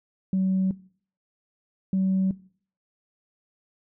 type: tone pair in turn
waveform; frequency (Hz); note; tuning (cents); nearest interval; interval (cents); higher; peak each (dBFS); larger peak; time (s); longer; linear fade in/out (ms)
sine; 189 / 189.82; F#3 / F#3; +37 / +45; unison; 8; second; -19; neither; 0.33-0.71 / 1.93-2.31; neither; 2
effects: noise-tail reverb RT60 0.5 s tail -20 dB re dry + tanh soft clip ceiling -17 dBFS